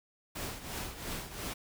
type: noise with tremolo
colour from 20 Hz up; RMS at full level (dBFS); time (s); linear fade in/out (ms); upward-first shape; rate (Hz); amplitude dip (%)
pink; -37; 0.35-1.54; 10; triangle; 2.9; 75
effects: none